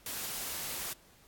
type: noise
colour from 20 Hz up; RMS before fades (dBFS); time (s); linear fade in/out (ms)
white; -38; 0.06-0.93; 2
effects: pink hiss -61 dBFS RMS until 1.27 s + AAC 64 kbps